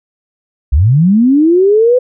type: linear sweep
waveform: sine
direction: up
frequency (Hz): 58.27 to 510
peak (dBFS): -5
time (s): 0.72-1.99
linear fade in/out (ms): 10
effects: none